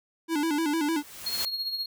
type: tone with vibrato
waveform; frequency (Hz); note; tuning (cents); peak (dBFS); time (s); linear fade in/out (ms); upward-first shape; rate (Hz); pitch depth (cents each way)
square; 310.5; D#4; -3; -25; 0.28-1.03; 50; square; 6.6; 100
type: noise with exponential growth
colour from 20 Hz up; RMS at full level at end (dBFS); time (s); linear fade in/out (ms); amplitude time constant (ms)
white; -30; 0.62-1.45; 0; 180
type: tone with tremolo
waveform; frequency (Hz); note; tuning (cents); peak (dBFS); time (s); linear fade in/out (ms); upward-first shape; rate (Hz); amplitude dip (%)
triangle; 4288; C8; +42; -25; 1.26-1.86; 5; triangle; 15; 65
effects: none